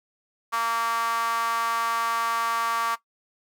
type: tone with high-pass filter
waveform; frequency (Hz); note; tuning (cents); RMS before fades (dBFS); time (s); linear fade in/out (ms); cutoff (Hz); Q
sawtooth; 230; A#3; -23; -25; 0.52-2.96; 20; 1100; 6.8
effects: noise-tail reverb RT60 0.1 s tail -17 dB re dry